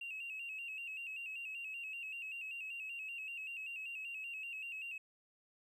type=tone with vibrato; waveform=triangle; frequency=2668 Hz; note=E7; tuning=20 cents sharp; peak=-39 dBFS; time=0.01-4.98 s; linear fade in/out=5 ms; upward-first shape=square; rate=5.2 Hz; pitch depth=64 cents each way; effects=tanh soft clip ceiling -39 dBFS